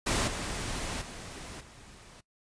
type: noise with level steps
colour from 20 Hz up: pink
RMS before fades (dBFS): -28 / -35 / -43 / -52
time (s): 0.06-2.21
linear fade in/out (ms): 10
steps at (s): 0.27 / 1.01 / 1.6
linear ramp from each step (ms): 10
effects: noise-tail reverb RT60 0.1 s tail -19 dB re dry + resampled to 22050 Hz